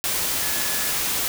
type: tone in noise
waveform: sine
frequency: 1710 Hz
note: A6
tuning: 50 cents flat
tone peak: -34 dBFS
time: 0.42-0.91 s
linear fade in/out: 0 ms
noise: white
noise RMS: -24 dBFS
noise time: 0.04-1.28 s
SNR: -13 dB
effects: none